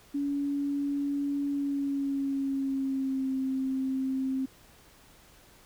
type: tone with pitch glide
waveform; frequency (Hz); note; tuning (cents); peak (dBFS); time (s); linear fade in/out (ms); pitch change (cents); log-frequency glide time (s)
sine; 283.4 to 264.4; C#4 to C4; +38 to +18; -27; 0.14-4.46; 10; -120; 1.49-3.33
effects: pink hiss -57 dBFS RMS until 5.65 s